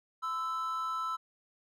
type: tone pair together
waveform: triangle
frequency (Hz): 1020.6 / 1318.5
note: C6 / E6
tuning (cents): -43 / 0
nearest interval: major third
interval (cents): 443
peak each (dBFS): -37 / -31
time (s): 0.22-1.17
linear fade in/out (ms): 20
effects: none